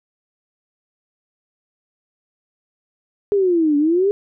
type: exponential two-way sweep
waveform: sine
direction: down then up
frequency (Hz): 415.3 to 285.3 to 415.3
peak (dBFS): -13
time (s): 3.32-4.11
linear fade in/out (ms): 0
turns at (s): 3.77
effects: none